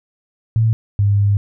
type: tone pair in turn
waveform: sine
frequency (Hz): 112.1 / 101.32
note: A2 / G#2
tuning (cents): +33 / -42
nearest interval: major second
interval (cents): 175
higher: first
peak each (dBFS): -11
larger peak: neither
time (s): 0.56-0.73 / 0.99-1.37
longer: second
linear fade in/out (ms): 0
effects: none